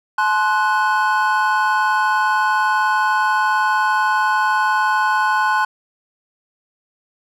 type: chord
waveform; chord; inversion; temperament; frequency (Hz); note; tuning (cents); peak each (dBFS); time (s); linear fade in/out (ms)
triangle; F# diminished; first; equal with one note detuned; 857.9 / 1046.5 / 1480; A5 / C6 / F#6; -44 / 0 / 0; -17 / -17 / -17; 0.18-5.65; 5
effects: none